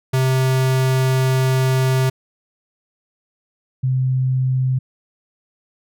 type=tone pair in turn; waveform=square / sine; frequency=130.81 / 129.68 Hz; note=C3 / C3; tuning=0 / -15 cents; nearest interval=unison; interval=15 cents; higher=first; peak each=-15 dBFS; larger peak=neither; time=0.13-2.1 / 3.83-4.79 s; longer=first; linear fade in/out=10 ms; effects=none